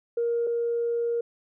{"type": "tone pair in turn", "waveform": "sine", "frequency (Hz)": [469.7, 469.7], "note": ["A#4", "A#4"], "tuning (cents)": [13, 13], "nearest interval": "unison", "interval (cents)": 0, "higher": "neither", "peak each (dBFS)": [-22, -23], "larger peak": "first", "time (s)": [[0.17, 0.47], [0.47, 1.21]], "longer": "second", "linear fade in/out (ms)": 5, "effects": ["tanh soft clip ceiling -18 dBFS"]}